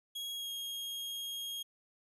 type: tone with pitch glide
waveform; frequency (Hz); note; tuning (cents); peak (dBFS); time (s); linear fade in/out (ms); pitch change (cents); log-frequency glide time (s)
40% pulse; 3307 to 3261; G#7 to G#7; -8 to -32; -37; 0.15-1.63; 10; -24; 0.32-0.51
effects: none